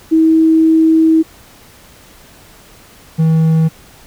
sine / triangle tone pair in turn, 321.2 / 160.6 Hz, E4 / E3, -45 / -45 cents, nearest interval octave, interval 1200 cents, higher first, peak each -6 dBFS, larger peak neither, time 0.11-1.23 / 3.18-3.69 s, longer first, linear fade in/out 20 ms, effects pink hiss -42 dBFS RMS until 4.06 s

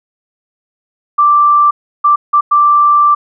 sine tone bursts at uneven times, 1174.7 Hz, D6, in tune, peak -5 dBFS, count 4, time 1.18-1.71 / 2.04-2.16 / 2.33-2.41 / 2.51-3.15 s, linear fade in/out 10 ms, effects none

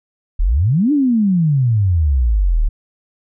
sine exponential two-way sweep, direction up then down, 34.65 to 304.8 to 34.65 Hz, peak -11 dBFS, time 0.39-2.69 s, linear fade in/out 10 ms, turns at 0.92 s, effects none

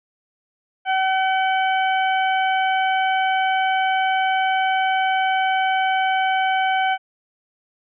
harmonic tone, 760 Hz, F#5, 46 cents sharp, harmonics 1 / 2 / 3 / 4, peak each -18 / -24 / -28 / -30 dBFS, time 0.85-6.98 s, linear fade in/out 50 ms, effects none

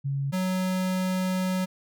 sine / square tone pair in turn, 138.59 / 185.53 Hz, C#3 / F#3, 0 / +5 cents, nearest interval perfect fourth, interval 505 cents, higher second, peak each -25 dBFS, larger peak neither, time 0.04-0.32 / 0.32-1.66 s, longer second, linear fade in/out 20 ms, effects none

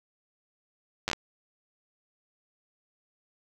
slowing click train, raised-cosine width 0.2 ms, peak -11 dBFS, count 5, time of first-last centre 1.08-1.132 s, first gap 9 ms, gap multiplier 1.25, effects none

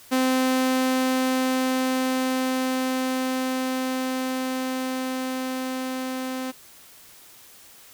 sawtooth tone with level ramp, 258.8 Hz, C4, 19 cents flat, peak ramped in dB -15 to -24 dBFS, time 0.11-6.52 s, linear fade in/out 20 ms, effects white hiss -49 dBFS RMS until 7.93 s

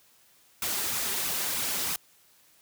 white noise with flanger, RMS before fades -30 dBFS, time 0.62-1.96 s, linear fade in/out 2 ms, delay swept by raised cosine 0.78 to 5.08 ms, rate 3.1 Hz, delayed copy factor +0.55, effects white hiss -61 dBFS RMS until 2.61 s + high-pass 60 Hz 12 dB/octave

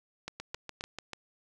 two click trains, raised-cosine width 0.2 ms, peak -20 / -22 dBFS, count 3 / 6, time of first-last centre 0.28-0.809 / 0.4-1.133 s, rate 3.78 / 6.82 Hz, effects none

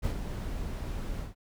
brown noise with ADSR envelope, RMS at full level -28 dBFS, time 0.02-1.35 s, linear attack 30 ms, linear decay 86 ms, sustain -7 dB, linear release 150 ms, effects none

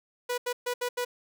sawtooth tone bursts at uneven times, 490 Hz, B4, 14 cents flat, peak -24 dBFS, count 5, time 0.29-0.38 / 0.46-0.53 / 0.66-0.74 / 0.81-0.89 / 0.97-1.05 s, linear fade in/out 10 ms, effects none

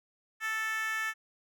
10% pulse tone with high-pass filter, 440 Hz, A4, in tune, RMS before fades -33 dBFS, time 0.4-1.14 s, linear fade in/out 50 ms, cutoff 1600 Hz, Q 4.9, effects none

